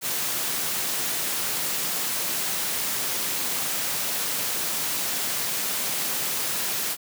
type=high-pass noise; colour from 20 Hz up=white; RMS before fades=-27 dBFS; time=0.01-6.97 s; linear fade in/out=50 ms; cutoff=110 Hz; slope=48 dB/octave; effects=none